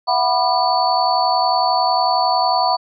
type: tone cluster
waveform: sine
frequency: 670 / 741 / 986 / 1200 / 4479 Hz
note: E5 / F#5 / B5 / D6 / C#8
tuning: +28 / +2 / -3 / +37 / +17 cents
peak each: -22 / -18 / -18 / -26 / -22 dBFS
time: 0.07-2.77 s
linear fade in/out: 20 ms
effects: none